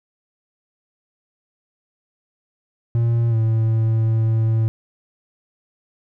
triangle tone with pitch glide, 116.7 to 111.88 Hz, A#2 to A2, +2 to +29 cents, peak -13 dBFS, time 2.95-4.68 s, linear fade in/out 0 ms, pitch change -73 cents, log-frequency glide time 3.3-3.35 s, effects none

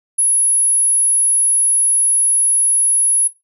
sine tone, 10520 Hz, E9, 5 cents flat, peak -10 dBFS, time 0.18-3.28 s, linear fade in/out 10 ms, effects noise-tail reverb RT60 0.2 s tail -19 dB re dry

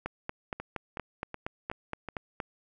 two click trains, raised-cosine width 0.5 ms, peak -18 / -22 dBFS, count 11 / 5, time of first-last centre 0.06-2.402 / 0.6-2.087 s, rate 4.27 / 2.69 Hz, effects none

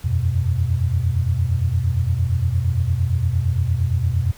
sine chord, E suspended second, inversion none, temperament equal with one note detuned, 83.8 / 92.5 / 123.47 Hz, E2 / F#2 / B2, +29 / 0 / 0 cents, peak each -21 dBFS, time 0.04-4.32 s, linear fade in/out 10 ms, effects pink hiss -46 dBFS RMS until 4.37 s

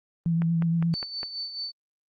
sine tone with vibrato, 166.7 Hz, E3, 20 cents sharp, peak -21 dBFS, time 0.26-0.94 s, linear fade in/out 0 ms, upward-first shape triangle, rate 8.6 Hz, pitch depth 29 cents each way
click train, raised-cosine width 0.5 ms, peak -21 dBFS, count 5, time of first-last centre 0.42-1.231 s, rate 4.93 Hz
sine tone with tremolo, 4521 Hz, C#8, 33 cents sharp, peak -29 dBFS, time 0.93-1.72 s, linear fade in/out 20 ms, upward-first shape sine, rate 4.7 Hz, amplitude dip 60%
effects Opus 32 kbps

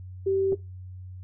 sine tone, 387.3 Hz, G4, 21 cents flat, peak -21 dBFS, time 0.26-0.55 s, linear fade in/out 10 ms
clicks, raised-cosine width 2 ms, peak -23 dBFS, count 2, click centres 0.522 / 0.529 s
effects noise-tail reverb RT60 0.2 s tail -17 dB re dry + added 92 Hz sine -38 dBFS peak until 1.23 s

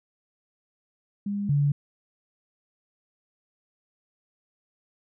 sine tone pair in turn, 202.5 / 143.54 Hz, G#3 / D3, -43 / -39 cents, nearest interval tritone, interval 596 cents, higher first, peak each -26 / -19 dBFS, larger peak second, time 1.26-1.49 / 1.49-1.72 s, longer neither, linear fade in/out 5 ms, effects none

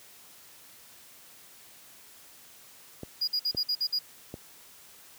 clicks, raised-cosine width 2 ms, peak -24 dBFS, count 3, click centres 3.033 / 3.548 / 4.341 s
triangle tone bursts, 4882 Hz, D#8, 34 cents flat, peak -24 dBFS, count 7, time 3.21-3.991 s, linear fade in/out 10 ms, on 67 ms, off 52 ms
effects white hiss -53 dBFS RMS until 5.18 s + high-pass 60 Hz 12 dB/octave

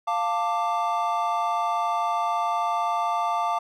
triangle chord, D minor, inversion first, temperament equal with one note detuned, 698.5 / 890.2 / 1174.7 Hz, F5 / A5 / D6, 0 / +20 / 0 cents, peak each -25 dBFS, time 0.07-3.59 s, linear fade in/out 10 ms, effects none

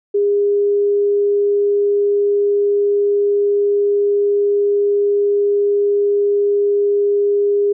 sine tone, 406.9 Hz, G#4, 35 cents flat, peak -12 dBFS, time 0.14-7.73 s, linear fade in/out 10 ms, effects none

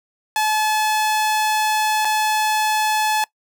sawtooth tone with dropouts, 860 Hz, A5, 40 cents flat, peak -13 dBFS, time 0.36-3.24 s, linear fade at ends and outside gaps 1 ms, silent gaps 2.048-2.052 s, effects noise-tail reverb RT60 0.1 s tail -22 dB re dry

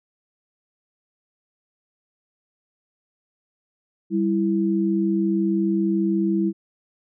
sine tone pair together, 196 / 330.4 Hz, G3 / E4, 0 / +4 cents, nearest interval major sixth, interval 904 cents, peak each -21 dBFS, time 4.1-6.53 s, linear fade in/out 50 ms, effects none

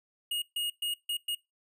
square tone bursts at uneven times, 2868 Hz, F7, 45 cents sharp, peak -30 dBFS, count 5, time 0.31-0.42 / 0.56-0.7 / 0.82-0.94 / 1.09-1.17 / 1.28-1.35 s, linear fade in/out 5 ms, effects noise-tail reverb RT60 0.2 s tail -20 dB re dry

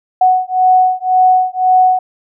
sine beating tone pair, 740 / 741.9 Hz, F#5 / F#5, 0 / +4 cents, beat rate 1.9 Hz, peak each -11 dBFS, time 0.21-1.99 s, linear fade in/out 5 ms, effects none

